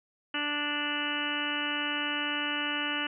harmonic tone, 293.7 Hz, D4, in tune, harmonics 1 / 2 / 3 / 4 / 5 / 6 / 7 / 8 / 9 / 10, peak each -37 / -44 / -41 / -40 / -36 / -38 / -41 / -43 / -37 / -34 dBFS, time 0.34-3.07 s, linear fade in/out 5 ms, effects none

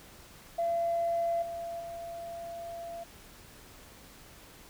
sine tone with level steps, 679 Hz, F5, 49 cents flat, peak -26 / -35 / -38 dBFS, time 0.58-3.04 s, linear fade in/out 10 ms, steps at 1.42 / 1.8 s, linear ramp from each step 5 ms, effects tanh soft clip ceiling -22 dBFS + pink hiss -53 dBFS RMS until 4.69 s

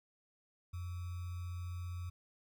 sine tone with sample-and-hold, 88.5 Hz, F2, 23 cents sharp, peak -39 dBFS, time 0.73-2.1 s, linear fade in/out 10 ms, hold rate 1225 Hz, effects none

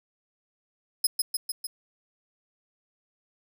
15% pulse tone with echo, 5090 Hz, D#8, 39 cents sharp, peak -14 dBFS, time 1.04-1.07 s, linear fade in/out 5 ms, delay 150 ms, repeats 4, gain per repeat -3 dB, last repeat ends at 1.67 s, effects none

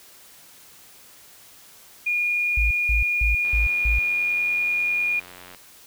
sine tone, 2433 Hz, D#7, 39 cents flat, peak -20 dBFS, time 2.06-5.2 s, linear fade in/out 10 ms
sine tone bursts, 55 Hz, A1, in tune, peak -19 dBFS, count 5, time 2.57-3.99 s, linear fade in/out 5 ms, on 140 ms, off 180 ms
click train, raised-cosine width 0.3 ms, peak -26 dBFS, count 190, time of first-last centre 3.45-5.548 s, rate 90.1 Hz
effects white hiss -49 dBFS RMS until 5.86 s

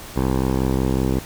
10% pulse tone with low-pass filter sweep, 65.41 Hz, C2, in tune, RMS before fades -20 dBFS, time 0.16-1.19 s, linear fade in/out 5 ms, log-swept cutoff 950 to 570 Hz, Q 1, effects pink hiss -37 dBFS RMS until 1.25 s

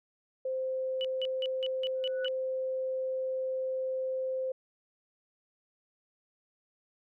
sine tone, 521 Hz, C5, 7 cents flat, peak -30 dBFS, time 0.45-4.52 s, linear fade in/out 5 ms
sine tone bursts, 2960 Hz, F#7, in tune, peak -33 dBFS, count 7, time 1.01-2.282 s, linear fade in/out 0 ms, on 36 ms, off 170 ms
sine tone with exponential growth, 1480 Hz, F#6, in tune, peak -35 dBFS, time 1.95-2.26 s, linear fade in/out 1 ms, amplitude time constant 66 ms
effects none

